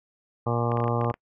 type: harmonic tone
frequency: 118.4 Hz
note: A#2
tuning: 27 cents sharp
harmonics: 1 / 2 / 3 / 4 / 5 / 6 / 7 / 8 / 9 / 10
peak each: -26 / -32 / -34 / -30 / -33 / -36 / -33 / -40 / -34 / -35 dBFS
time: 0.46-1.12 s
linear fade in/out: 10 ms
type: clicks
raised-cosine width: 0.5 ms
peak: -21 dBFS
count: 9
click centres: 0.718 / 0.772 / 0.802 / 0.841 / 0.88 / 1.013 / 1.046 / 1.101 / 1.141 s
effects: noise-tail reverb RT60 0.1 s tail -26 dB re dry